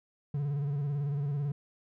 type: tone with vibrato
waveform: triangle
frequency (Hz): 143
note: D3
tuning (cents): -46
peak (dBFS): -27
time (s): 0.34-1.52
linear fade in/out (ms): 5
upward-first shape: square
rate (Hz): 18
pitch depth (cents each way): 53
effects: none